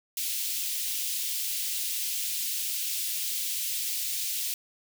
white high-pass noise, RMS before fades -31 dBFS, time 0.17-4.54 s, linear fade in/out 2 ms, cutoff 2600 Hz, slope 24 dB/octave, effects none

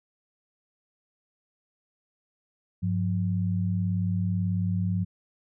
sine tone pair together, 100.12 / 178.4 Hz, G2 / F3, +37 / +37 cents, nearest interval minor seventh, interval 1000 cents, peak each -26 / -27 dBFS, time 2.82-5.05 s, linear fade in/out 20 ms, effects none

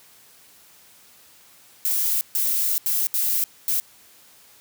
violet noise bursts at uneven times, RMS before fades -22 dBFS, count 5, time 1.85-2.21 / 2.35-2.78 / 2.86-3.07 / 3.14-3.44 / 3.68-3.8 s, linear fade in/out 0 ms, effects white hiss -52 dBFS RMS until 4.6 s + high-pass 60 Hz 12 dB/octave

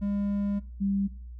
triangle / sine tone pair in turn, 202 / 197.61 Hz, G#3 / G3, -48 / +14 cents, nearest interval unison, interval 38 cents, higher first, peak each -24 dBFS, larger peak neither, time 0.01-0.6 / 0.8-1.08 s, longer first, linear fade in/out 20 ms, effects noise-tail reverb RT60 0.5 s tail -21 dB re dry + added 60 Hz sine -39 dBFS peak until 1.39 s

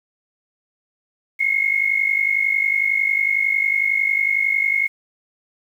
sine tone pair together, 2139 / 2190 Hz, C7 / C#7, +38 / -22 cents, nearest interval unison, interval 40 cents, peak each -19 dBFS, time 1.39-4.88 s, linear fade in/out 20 ms, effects 8-bit

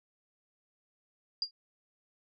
sine tone with exponential decay, 4806 Hz, D8, 39 cents sharp, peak -25 dBFS, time 1.42-1.51 s, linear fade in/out 2 ms, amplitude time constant 19 ms, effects none

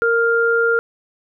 sine tone pair together, 462.2 / 1400.3 Hz, A#4 / F6, -15 / +4 cents, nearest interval octave + perfect fifth, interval 1919 cents, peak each -16 dBFS, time 0.02-0.79 s, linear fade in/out 0 ms, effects none

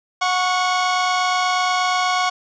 sawtooth tone pair together, 729.7 / 1108.7 Hz, F#5 / C#6, -24 / 0 cents, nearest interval perfect fifth, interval 724 cents, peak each -16 dBFS, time 0.21-2.3 s, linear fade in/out 10 ms, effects resampled to 16000 Hz + 8-bit

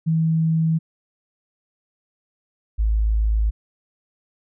sine tone pair in turn, 161.4 / 53.86 Hz, E3 / A1, -36 / -36 cents, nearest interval octave + perfect fifth, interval 1900 cents, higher first, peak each -16 dBFS, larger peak neither, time 0.06-0.79 / 2.78-3.51 s, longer neither, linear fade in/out 20 ms, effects none

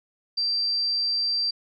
sine tone, 4699 Hz, D8, in tune, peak -22 dBFS, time 0.37-1.51 s, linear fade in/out 10 ms, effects none

